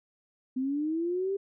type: linear sweep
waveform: sine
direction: up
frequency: 252.9 to 399.8 Hz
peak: -27 dBFS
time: 0.56-1.37 s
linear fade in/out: 10 ms
effects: none